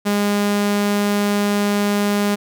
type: tone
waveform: sawtooth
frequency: 204.5 Hz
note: G#3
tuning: 26 cents flat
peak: -12 dBFS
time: 0.05-2.36 s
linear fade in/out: 20 ms
effects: none